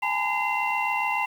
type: tone cluster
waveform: sine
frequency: 821 / 888 / 1006 / 2066 / 2742 Hz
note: G#5 / A5 / B5 / C7 / F7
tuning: -20 / +16 / +32 / -22 / -32 cents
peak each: -29 dBFS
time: 0.02-1.26 s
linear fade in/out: 10 ms
effects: tanh soft clip ceiling -14 dBFS + 8-bit